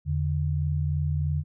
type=tone pair together; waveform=sine; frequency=83.7 / 146.83 Hz; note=E2 / D3; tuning=+27 / 0 cents; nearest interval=minor seventh; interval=973 cents; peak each=-26 dBFS; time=0.05-1.44 s; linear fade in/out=50 ms; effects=none